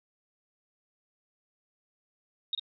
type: tone with echo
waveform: sine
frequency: 3729 Hz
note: A#7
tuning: in tune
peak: -27 dBFS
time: 2.53-2.55 s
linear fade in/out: 2 ms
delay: 46 ms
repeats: 1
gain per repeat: -5 dB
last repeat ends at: 2.596 s
effects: none